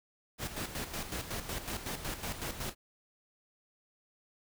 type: noise with tremolo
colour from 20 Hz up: pink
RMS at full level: -37 dBFS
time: 0.38-2.75 s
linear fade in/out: 50 ms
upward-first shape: square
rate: 5.4 Hz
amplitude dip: 60%
effects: none